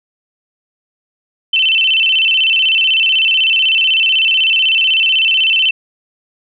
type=tone with vibrato; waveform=sine; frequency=2866 Hz; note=F7; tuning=44 cents sharp; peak=-9 dBFS; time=1.53-5.71 s; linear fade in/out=5 ms; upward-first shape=square; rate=16 Hz; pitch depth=120 cents each way; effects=none